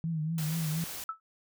sine tone with vibrato, 159.6 Hz, D#3, 44 cents sharp, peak -29 dBFS, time 0.04-0.84 s, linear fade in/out 0 ms, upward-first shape triangle, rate 4.2 Hz, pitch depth 88 cents each way
white noise, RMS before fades -40 dBFS, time 0.38-1.04 s, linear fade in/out 2 ms
sine tone with exponential decay, 1310 Hz, E6, 11 cents flat, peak -28 dBFS, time 1.09-1.2 s, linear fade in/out 2 ms, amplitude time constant 22 ms
effects none

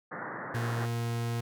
white band-pass noise, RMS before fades -39 dBFS, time 0.11-0.86 s, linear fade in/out 10 ms, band 110 to 1900 Hz, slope 96 dB/octave
40% pulse tone, 117.3 Hz, A#2, 11 cents sharp, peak -29 dBFS, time 0.54-1.41 s, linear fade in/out 10 ms
effects none

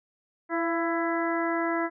harmonic tone with a mistuned harmonic, 332.8 Hz, E4, 17 cents sharp, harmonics 1 / 2 / 3 / 4 / 5 / 6, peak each -28 / -31 / -33 / -34 / -35 / -36 dBFS, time 0.49-1.9 s, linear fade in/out 50 ms, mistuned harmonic 2, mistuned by +28 cents, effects none

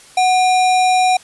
sine tone with sample-and-hold, 740 Hz, F#5, in tune, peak -10 dBFS, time 0.17-1.17 s, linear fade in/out 5 ms, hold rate 3150 Hz, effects white hiss -43 dBFS RMS until 1.23 s + resampled to 24000 Hz

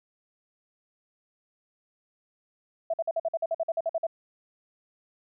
sine tone bursts, 659.3 Hz, E5, in tune, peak -24 dBFS, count 14, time 2.9-4.068 s, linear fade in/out 5 ms, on 37 ms, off 50 ms, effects none

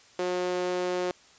sawtooth tone with high-pass filter, 180.3 Hz, F#3, 45 cents flat, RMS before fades -29 dBFS, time 0.19-1.11 s, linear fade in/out 0 ms, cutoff 420 Hz, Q 3.5, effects white hiss -56 dBFS RMS until 1.38 s + resampled to 16000 Hz

